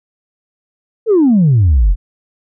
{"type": "exponential sweep", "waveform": "sine", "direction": "down", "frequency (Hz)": [472.9, 39.16], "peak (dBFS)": -5, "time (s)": [1.06, 1.96], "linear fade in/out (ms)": 50, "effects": ["tanh soft clip ceiling -4 dBFS"]}